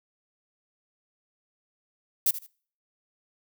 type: noise with echo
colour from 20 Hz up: violet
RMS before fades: -22 dBFS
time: 2.26-2.31 s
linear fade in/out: 5 ms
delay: 78 ms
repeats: 2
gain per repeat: -13 dB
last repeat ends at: 2.466 s
effects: noise-tail reverb RT60 0.5 s tail -26 dB re dry